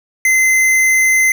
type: tone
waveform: square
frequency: 2061 Hz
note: C7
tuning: 27 cents flat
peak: -10 dBFS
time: 0.25-1.32 s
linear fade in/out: 2 ms
effects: none